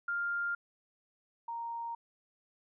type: tone pair in turn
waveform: sine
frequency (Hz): 1400 / 930.6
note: F6 / A#5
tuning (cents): +4 / -3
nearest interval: perfect fifth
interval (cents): 707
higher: first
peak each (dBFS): -31 / -36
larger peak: first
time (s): 0.08-0.55 / 1.48-1.95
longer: neither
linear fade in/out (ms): 5
effects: none